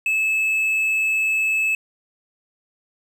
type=tone; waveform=triangle; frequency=2604 Hz; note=E7; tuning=22 cents flat; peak=-16 dBFS; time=0.06-1.75 s; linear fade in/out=2 ms; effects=none